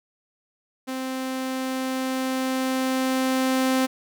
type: tone with level ramp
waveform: sawtooth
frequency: 260.9 Hz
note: C4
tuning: 5 cents flat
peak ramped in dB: -24 to -15 dBFS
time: 0.87-3.87 s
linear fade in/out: 20 ms
effects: none